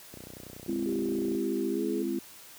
click train, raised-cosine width 2 ms, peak -31 dBFS, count 38, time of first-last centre 0.14-1.349 s, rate 30.6 Hz
sine chord, Ab augmented, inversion none, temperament equal with one note detuned, 207.7 / 261.6 / 337.9 Hz, Ab3 / C4 / E4, 0 / 0 / +43 cents, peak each -35 / -33 / -31 dBFS, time 0.68-2.19 s, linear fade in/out 5 ms
sine tone with pitch glide, 392 to 420.1 Hz, G4 to G#4, 0 to +20 cents, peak -33 dBFS, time 0.86-2.03 s, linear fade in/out 10 ms, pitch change +120 cents, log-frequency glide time 1.7-1.83 s
effects white hiss -50 dBFS RMS until 2.58 s + high-pass 60 Hz 12 dB/octave

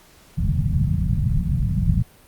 white low-pass noise, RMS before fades -20 dBFS, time 0.37-2.04 s, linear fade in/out 20 ms, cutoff 180 Hz, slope 48 dB/octave, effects pink hiss -51 dBFS RMS until 2.27 s + Opus 48 kbps

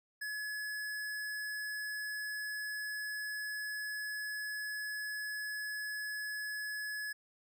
square tone, 1700 Hz, G#6, 40 cents sharp, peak -38 dBFS, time 0.21-7.13 s, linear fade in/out 10 ms, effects none

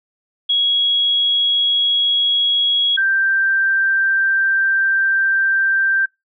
sine tone pair in turn, 3322 / 1571.3 Hz, G#7 / G6, 0 / +4 cents, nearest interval octave + minor second, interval 1296 cents, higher first, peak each -13 dBFS, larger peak neither, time 0.49-2.97 / 2.97-6.06 s, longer second, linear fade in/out 10 ms, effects noise-tail reverb RT60 0.2 s tail -24 dB re dry

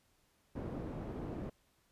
white low-pass noise, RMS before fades -42 dBFS, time 0.55-1.5 s, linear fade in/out 10 ms, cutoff 360 Hz, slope 12 dB/octave, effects pink hiss -73 dBFS RMS until 1.91 s + resampled to 32000 Hz

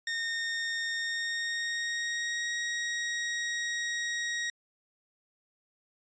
sawtooth tone with pitch glide, 1838 to 1887.5 Hz, A#6 to A#6, -25 to +21 cents, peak -27 dBFS, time 0.07-4.5 s, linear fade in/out 2 ms, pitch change +46 cents, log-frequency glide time 0.97-2.53 s, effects resampled to 16000 Hz

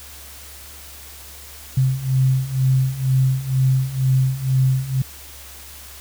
sine beating tone pair, 130 / 132.1 Hz, C3 / C3, -11 / +17 cents, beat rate 2.1 Hz, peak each -20 / -17 dBFS, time 1.77-5.02 s, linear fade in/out 5 ms, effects added 70 Hz sine -43 dBFS peak until 6 s + white hiss -40 dBFS RMS until 6 s

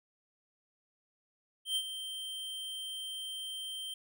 square tone with ADSR envelope, 3136 Hz, G7, in tune, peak -29 dBFS, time 1.65-3.94 s, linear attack 110 ms, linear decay 62 ms, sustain -10 dB, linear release 4 ms, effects none

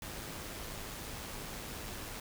pink noise with amplitude modulation, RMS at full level -42 dBFS, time 0.02-2.2 s, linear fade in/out 2 ms, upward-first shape sine, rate 106 Hz, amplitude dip 30%, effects none

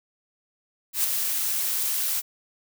blue noise with ADSR envelope, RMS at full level -21 dBFS, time 0.93-2.22 s, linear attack 110 ms, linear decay 5 ms, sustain -5 dB, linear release 30 ms, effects none

